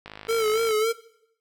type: click train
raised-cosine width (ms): 0.3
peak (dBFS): -22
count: 35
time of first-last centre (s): 0.06-0.709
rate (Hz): 52.4
type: tone with vibrato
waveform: square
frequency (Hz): 442.4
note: A4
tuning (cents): +9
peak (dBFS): -21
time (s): 0.28-0.93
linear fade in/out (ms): 20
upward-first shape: sine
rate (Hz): 3.6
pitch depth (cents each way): 66
effects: noise-tail reverb RT60 0.7 s tail -18 dB re dry